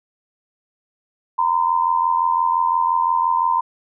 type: tone pair together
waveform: sine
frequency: 932.3 / 1018.1 Hz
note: A#5 / C6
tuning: 0 / -48 cents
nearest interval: major second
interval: 152 cents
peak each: -18 dBFS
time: 1.38-3.61 s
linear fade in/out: 10 ms
effects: none